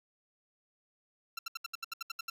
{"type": "tone bursts", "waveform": "15% pulse", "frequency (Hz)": 1355, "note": "E6", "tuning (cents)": 47, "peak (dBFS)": -29, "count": 11, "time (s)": [1.37, 2.3], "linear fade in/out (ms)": 5, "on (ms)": 20, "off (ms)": 71, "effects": []}